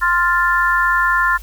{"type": "chord", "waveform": "sine", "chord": "F major", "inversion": "second", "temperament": "equal", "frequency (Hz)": [1046.5, 1396.9, 1760], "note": ["C6", "F6", "A6"], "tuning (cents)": [0, 0, 0], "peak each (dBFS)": -17, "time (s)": [0.01, 1.38], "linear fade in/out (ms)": 20, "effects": ["added 48 Hz sine -32 dBFS peak until 1.42 s", "white hiss -44 dBFS RMS until 1.42 s"]}